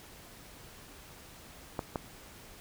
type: clicks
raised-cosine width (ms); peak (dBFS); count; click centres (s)
1; -18; 2; 1.792 / 1.958
effects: pink hiss -52 dBFS RMS until 2.6 s